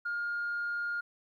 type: tone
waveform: sine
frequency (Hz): 1416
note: F6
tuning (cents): +23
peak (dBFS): -30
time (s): 0.05-1.01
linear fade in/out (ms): 10
effects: tanh soft clip ceiling -28 dBFS + 12-bit